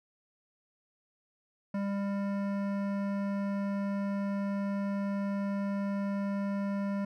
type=tone with hard clipping; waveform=sine; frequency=199.4 Hz; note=G3; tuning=30 cents sharp; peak=-32 dBFS; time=1.74-7.05 s; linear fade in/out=5 ms; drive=15 dB; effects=none